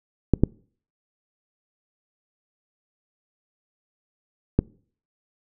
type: clicks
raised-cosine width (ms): 3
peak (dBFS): -3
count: 3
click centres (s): 0.337 / 0.436 / 4.59
effects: noise-tail reverb RT60 0.5 s tail -25 dB re dry

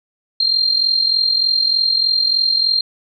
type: tone with amplitude modulation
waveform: sine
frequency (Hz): 4186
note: C8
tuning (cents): 0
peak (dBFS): -10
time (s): 0.4-2.81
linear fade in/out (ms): 5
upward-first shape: sine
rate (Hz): 43.3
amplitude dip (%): 65
effects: none

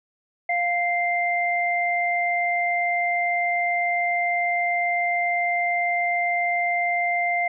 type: tone pair together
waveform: sine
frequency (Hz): 699.6 / 2091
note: F5 / C7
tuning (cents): +3 / -2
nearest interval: octave + perfect fifth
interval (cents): 1895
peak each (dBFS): -23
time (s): 0.49-7.48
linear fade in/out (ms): 5
effects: none

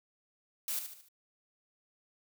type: noise with echo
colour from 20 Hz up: blue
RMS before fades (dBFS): -35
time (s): 0.68-0.79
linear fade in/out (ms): 2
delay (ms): 74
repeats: 4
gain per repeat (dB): -7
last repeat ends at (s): 1.086
effects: none

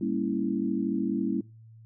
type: chord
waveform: sine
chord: G diminished seventh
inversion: none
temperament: equal with one note detuned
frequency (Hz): 199.08 / 233.1 / 277.2 / 329.6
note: G3 / Bb3 / Db4 / Fb4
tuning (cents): +27 / 0 / 0 / 0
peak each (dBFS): -31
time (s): 0.01-1.41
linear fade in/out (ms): 5
effects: noise-tail reverb RT60 0.3 s tail -22 dB re dry + added 112 Hz sine -48 dBFS peak until 1.85 s

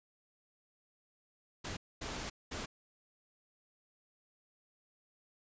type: noise bursts at uneven times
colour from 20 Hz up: pink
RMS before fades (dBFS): -41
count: 3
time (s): 1.64-1.77 / 2.01-2.3 / 2.51-2.66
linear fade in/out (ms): 10
effects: resampled to 16000 Hz

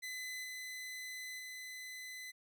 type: tone with level steps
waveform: sawtooth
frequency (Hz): 2017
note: B6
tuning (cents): +36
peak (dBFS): -38 / -40 / -42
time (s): 0.02-2.32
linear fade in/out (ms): 20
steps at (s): 0.43 / 1.38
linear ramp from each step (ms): 20
effects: none

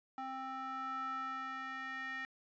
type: tone with band-pass filter sweep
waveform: square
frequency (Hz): 263.7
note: C4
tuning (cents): +14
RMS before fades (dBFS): -42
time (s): 0.18-2.25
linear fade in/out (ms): 0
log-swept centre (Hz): 1000 to 1900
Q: 4.7
effects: resampled to 16000 Hz

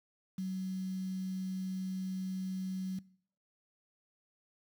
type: tone with quantisation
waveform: sine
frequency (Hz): 187.8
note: F#3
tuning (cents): +26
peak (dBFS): -34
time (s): 0.38-2.99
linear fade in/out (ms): 5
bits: 9
effects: noise-tail reverb RT60 0.6 s tail -22 dB re dry

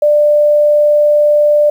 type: tone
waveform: sine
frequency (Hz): 593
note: D5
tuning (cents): +17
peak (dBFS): -6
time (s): 0.02-1.7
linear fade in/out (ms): 5
effects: 7-bit

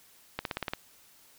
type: accelerating click train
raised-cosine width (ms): 0.3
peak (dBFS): -15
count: 7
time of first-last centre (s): 0.39-0.735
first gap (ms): 62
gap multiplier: 0.97
effects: white hiss -59 dBFS RMS until 1.38 s

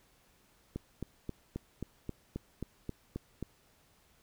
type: click train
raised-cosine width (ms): 3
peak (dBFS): -24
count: 11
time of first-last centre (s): 0.76-3.427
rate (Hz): 3.75
effects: pink hiss -67 dBFS RMS until 4.22 s

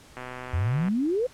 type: click train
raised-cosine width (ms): 0.5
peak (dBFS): -22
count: 91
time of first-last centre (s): 0.17-0.884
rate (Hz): 126
type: exponential sweep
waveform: sine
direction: up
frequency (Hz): 78.5 to 527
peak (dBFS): -22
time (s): 0.53-1.27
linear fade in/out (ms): 10
effects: pink hiss -52 dBFS RMS until 1.33 s + low-pass 10000 Hz 12 dB/octave

